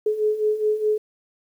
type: beating tone pair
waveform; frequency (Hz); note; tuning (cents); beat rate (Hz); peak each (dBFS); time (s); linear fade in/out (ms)
sine; 423.4 / 428.2; G#4 / A4; +33 / -47; 4.8; -25 / -20; 0.06-0.98; 5
effects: 9-bit